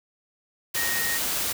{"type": "tone in noise", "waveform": "sine", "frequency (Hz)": 1864.7, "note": "A#6", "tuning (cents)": 0, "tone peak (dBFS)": -28, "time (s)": [0.76, 1.18], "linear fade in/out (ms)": 10, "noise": "white", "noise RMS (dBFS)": -27, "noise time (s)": [0.74, 1.53], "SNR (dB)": -4, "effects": []}